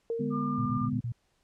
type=tone with exponential decay; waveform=sine; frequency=460.6 Hz; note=A#4; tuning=21 cents flat; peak=-27 dBFS; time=0.1-0.89 s; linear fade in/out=1 ms; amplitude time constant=170 ms
type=chord; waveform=sine; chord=G# diminished; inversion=second; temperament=equal with one note detuned; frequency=146.83 / 205.7 / 246.9 Hz; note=D3 / G#3 / B3; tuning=0 / -16 / 0 cents; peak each=-35 / -34 / -31 dBFS; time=0.19-1 s; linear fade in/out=10 ms
type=tone with vibrato; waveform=sine; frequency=1200 Hz; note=D6; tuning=37 cents sharp; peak=-33 dBFS; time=0.3-0.9 s; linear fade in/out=50 ms; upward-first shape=sine; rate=19 Hz; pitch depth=8 cents each way
type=tone bursts; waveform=sine; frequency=118.7 Hz; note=A#2; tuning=32 cents sharp; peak=-30 dBFS; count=5; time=0.58-1.122 s; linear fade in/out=5 ms; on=82 ms; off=33 ms
effects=pink hiss -72 dBFS RMS until 1.43 s + low-pass 9000 Hz 12 dB/octave